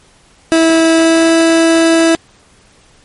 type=tone with pitch glide; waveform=30% pulse; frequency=326.1 to 328.7 Hz; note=E4 to E4; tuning=-19 to -5 cents; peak=-4 dBFS; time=0.52-2.15 s; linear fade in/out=0 ms; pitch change=+14 cents; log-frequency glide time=0.91-1.31 s; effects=pink hiss -47 dBFS RMS until 3.04 s + MP3 48 kbps